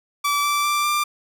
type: tone with pitch steps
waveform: sawtooth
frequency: 1155 / 1165.7 / 1176.5 / 1187.5 Hz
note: D6 / D6 / D6 / D6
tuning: -29 / -13 / +3 / +19 cents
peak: -15 dBFS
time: 0.24-1.04 s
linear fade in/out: 10 ms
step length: 200 ms
effects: none